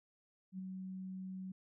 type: tone with ADSR envelope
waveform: sine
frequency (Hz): 187.8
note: F#3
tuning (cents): +26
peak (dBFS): -39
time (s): 0.52-1.52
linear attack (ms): 67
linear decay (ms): 11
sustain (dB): -3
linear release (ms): 6
effects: none